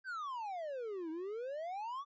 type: exponential two-way sweep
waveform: triangle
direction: down then up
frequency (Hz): 1602 to 310.9 to 1180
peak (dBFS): -37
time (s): 0.04-2.05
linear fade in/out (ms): 50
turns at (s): 1.1
effects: resampled to 16000 Hz